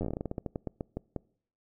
slowing click train, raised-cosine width 2 ms, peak -20 dBFS, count 19, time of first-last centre 0.01-1.163 s, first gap 10 ms, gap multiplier 1.19, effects noise-tail reverb RT60 0.6 s tail -25 dB re dry

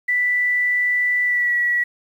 sine tone with pitch glide, 1975.5 to 1934.8 Hz, B6 to B6, 0 to -36 cents, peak -16 dBFS, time 0.08-1.84 s, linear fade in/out 10 ms, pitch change -36 cents, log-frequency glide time 1.25-1.53 s, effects 8-bit

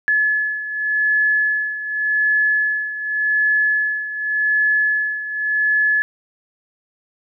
sine beating tone pair, 1712 / 1712.87 Hz, A6 / A6, -48 / -47 cents, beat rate 0.87 Hz, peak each -17 / -22 dBFS, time 0.08-6.02 s, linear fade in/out 0 ms, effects none

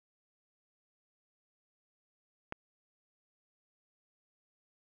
click, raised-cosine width 0.5 ms, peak -22 dBFS, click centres 2.524 s, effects none

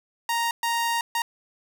sawtooth tone bursts at uneven times, 932.3 Hz, A#5, in tune, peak -19 dBFS, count 3, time 0.29-0.51 / 0.63-1.01 / 1.15-1.22 s, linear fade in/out 2 ms, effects none

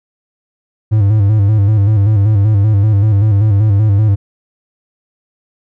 triangle tone with vibrato, 103.83 Hz, G#2, in tune, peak -5 dBFS, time 0.91-4.16 s, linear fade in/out 20 ms, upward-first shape square, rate 5.2 Hz, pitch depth 74 cents each way, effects none

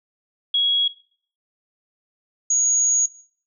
sine tone pair in turn, 3322 / 6686 Hz, G#7 / G#8, 0 / +11 cents, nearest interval octave, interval 1211 cents, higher second, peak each -16 dBFS, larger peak neither, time 0.54-0.88 / 2.5-3.06 s, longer second, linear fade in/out 5 ms, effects noise-tail reverb RT60 0.5 s tail -17 dB re dry

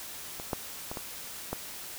clicks, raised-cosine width 1 ms, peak -25 / -15 / -22 / -22 / -17 dBFS, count 5, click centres 0.399 / 0.532 / 0.915 / 0.972 / 1.53 s, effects white hiss -42 dBFS RMS until 1.98 s

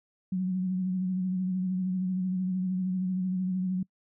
sine tone with vibrato, 185 Hz, F#3, in tune, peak -26 dBFS, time 0.32-3.83 s, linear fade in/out 5 ms, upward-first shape sine, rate 13 Hz, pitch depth 35 cents each way, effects noise-tail reverb RT60 0.1 s tail -25 dB re dry

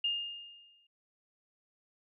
sine tone with exponential decay, 2825 Hz, F7, 19 cents sharp, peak -27 dBFS, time 0.04-0.87 s, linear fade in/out 5 ms, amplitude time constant 180 ms, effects none

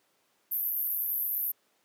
pink band-pass noise, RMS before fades -31 dBFS, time 0.51-1.52 s, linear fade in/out 10 ms, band 12000 to 14000 Hz, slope 96 dB/octave, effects pink hiss -70 dBFS RMS until 1.84 s + high-pass 300 Hz 12 dB/octave

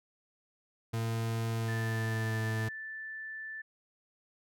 40% pulse tone with pitch glide, 113.7 to 110.46 Hz, A#2 to A2, -43 to +7 cents, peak -30 dBFS, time 0.93-2.69 s, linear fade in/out 10 ms, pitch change -50 cents, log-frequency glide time 1.52-2.41 s
sine tone, 1760 Hz, A6, in tune, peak -39 dBFS, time 1.68-3.62 s, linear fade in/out 10 ms
effects none

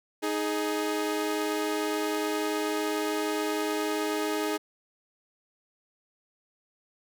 sawtooth tone pair together, 311.1 / 418 Hz, D#4 / G#4, 0 / +11 cents, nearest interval perfect fourth, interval 511 cents, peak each -26 dBFS, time 0.22-4.58 s, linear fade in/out 20 ms, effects none

